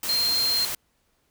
sine tone in noise, 4186 Hz, C8, in tune, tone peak -21 dBFS, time 0.09-0.65 s, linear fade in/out 2 ms, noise white, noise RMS -30 dBFS, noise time 0.03-0.75 s, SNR +6 dB, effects pink hiss -69 dBFS RMS until 1.3 s

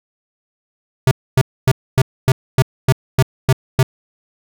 square tone bursts, 130.6 Hz, C3, 3 cents flat, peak -9 dBFS, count 10, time 1.07-3.83 s, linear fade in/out 2 ms, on 42 ms, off 260 ms, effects none

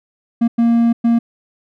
triangle tone bursts at uneven times, 233.1 Hz, A#3, in tune, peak -8 dBFS, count 3, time 0.41-0.48 / 0.58-0.93 / 1.04-1.19 s, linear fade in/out 10 ms, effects none

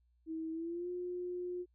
sine tone with pitch glide, 321.9 to 357.2 Hz, E4 to F4, -41 to +39 cents, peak -37 dBFS, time 0.26-1.66 s, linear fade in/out 50 ms, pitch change +180 cents, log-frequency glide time 0.52-0.89 s, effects added 60 Hz sine -69 dBFS peak until 1.74 s

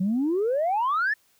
sine exponential sweep, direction up, 178 to 1812 Hz, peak -20 dBFS, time 0-1.14 s, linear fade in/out 10 ms, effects tanh soft clip ceiling -18 dBFS + white hiss -64 dBFS RMS until 1.39 s

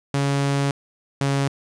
sawtooth tone pair in turn, 140 / 138.63 Hz, C#3 / C#3, +18 / 0 cents, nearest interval unison, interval 18 cents, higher first, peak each -15 dBFS, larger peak neither, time 0.14-0.71 / 1.21-1.48 s, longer first, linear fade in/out 2 ms, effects resampled to 22050 Hz + 8-bit

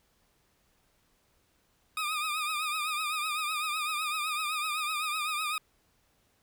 20% pulse tone with vibrato, 1232 Hz, D#6, 17 cents flat, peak -25 dBFS, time 1.97-5.58 s, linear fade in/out 2 ms, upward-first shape triangle, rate 7.9 Hz, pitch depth 83 cents each way, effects pink hiss -70 dBFS RMS until 6.42 s

